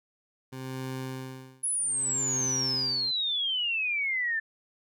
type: tone with tremolo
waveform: 20% pulse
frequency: 130.81 Hz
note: C3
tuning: in tune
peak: -28 dBFS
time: 0.52-3.12 s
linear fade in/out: 10 ms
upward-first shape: sine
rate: 0.63 Hz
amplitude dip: 100%
type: exponential sweep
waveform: sine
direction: down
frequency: 10550 to 1756 Hz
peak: -26 dBFS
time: 1.63-4.4 s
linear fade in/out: 10 ms
effects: none